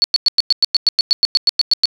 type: tone bursts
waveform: sine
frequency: 4435 Hz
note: C#8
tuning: in tune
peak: -8 dBFS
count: 16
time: 0.02-1.856 s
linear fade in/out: 0 ms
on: 21 ms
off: 100 ms
effects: none